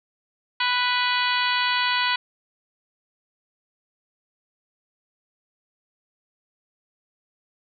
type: harmonic tone with a mistuned harmonic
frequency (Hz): 493.9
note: B4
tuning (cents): 0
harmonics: 2 / 3 / 4 / 5 / 6 / 7 / 8 / 9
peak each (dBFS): -25 / -27 / -28 / -29 / -30 / -30 / -31 / -32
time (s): 0.6-2.16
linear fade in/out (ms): 5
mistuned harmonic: 7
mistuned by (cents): -48
effects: none